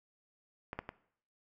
clicks, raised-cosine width 0.5 ms, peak -24 / -21 / -25 dBFS, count 3, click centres 0.731 / 0.79 / 0.891 s, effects noise-tail reverb RT60 0.6 s tail -18 dB re dry

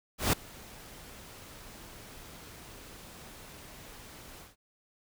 pink noise with ADSR envelope, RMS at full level -25 dBFS, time 0.18-4.56 s, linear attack 150 ms, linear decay 5 ms, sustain -24 dB, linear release 150 ms, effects none

